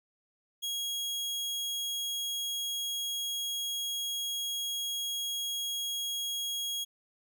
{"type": "tone", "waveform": "sawtooth", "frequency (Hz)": 3300, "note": "G#7", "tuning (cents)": -12, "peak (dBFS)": -29, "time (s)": [0.62, 6.85], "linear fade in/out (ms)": 20, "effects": []}